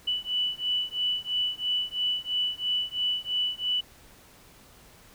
sine beating tone pair, 2968 / 2971 Hz, F#7 / F#7, +5 / +6 cents, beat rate 3 Hz, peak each -29 dBFS, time 0.07-3.81 s, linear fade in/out 10 ms, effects pink hiss -54 dBFS RMS until 5.14 s

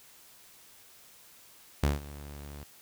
sawtooth tone with ADSR envelope, 72 Hz, D2, 34 cents flat, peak -18 dBFS, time 1.83-2.64 s, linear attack 6 ms, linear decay 160 ms, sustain -20 dB, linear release 10 ms, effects white hiss -56 dBFS RMS until 2.81 s

